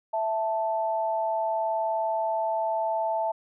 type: tone pair together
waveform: sine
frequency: 659.3 / 880.1 Hz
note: E5 / A5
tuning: 0 / 0 cents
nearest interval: perfect fourth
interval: 500 cents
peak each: -27 dBFS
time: 0.13-3.32 s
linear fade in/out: 10 ms
effects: none